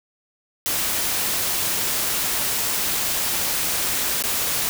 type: noise with dropouts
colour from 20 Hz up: white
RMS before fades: -23 dBFS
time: 0.66-4.69 s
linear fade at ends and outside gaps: 0 ms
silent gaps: 4.224-4.238 s
effects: none